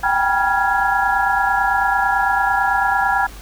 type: tone cluster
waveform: sine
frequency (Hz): 774 / 803 / 968 / 1390 / 1669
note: G5 / G5 / B5 / F6 / G#6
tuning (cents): -22 / +41 / -35 / -9 / +8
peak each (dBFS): -21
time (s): 0.03-3.27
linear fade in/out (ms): 10
effects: added 50 Hz sine -36 dBFS peak until 3.41 s + pink hiss -40 dBFS RMS until 3.41 s